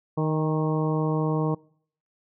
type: harmonic tone with a mistuned harmonic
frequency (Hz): 155.56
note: D#3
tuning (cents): 0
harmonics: 1 / 2 / 3 / 4 / 5 / 6 / 7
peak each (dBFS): -24 / -29 / -29 / -35 / -37 / -36 / -36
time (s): 0.17-1.55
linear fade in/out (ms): 10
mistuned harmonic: 5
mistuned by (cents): +34
effects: noise-tail reverb RT60 0.6 s tail -25 dB re dry